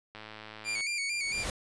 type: click train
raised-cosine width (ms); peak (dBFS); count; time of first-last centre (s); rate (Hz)
0.3; -28; 72; 0.15-0.807; 108
type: tone with vibrato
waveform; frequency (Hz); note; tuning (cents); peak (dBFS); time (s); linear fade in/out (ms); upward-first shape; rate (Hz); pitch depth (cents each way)
sawtooth; 2305; D7; -33; -27; 0.64-1.46; 50; square; 4.4; 59
type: noise with exponential growth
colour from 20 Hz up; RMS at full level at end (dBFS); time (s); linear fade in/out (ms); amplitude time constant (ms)
pink; -31; 1.08-1.5; 2; 90
effects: resampled to 22050 Hz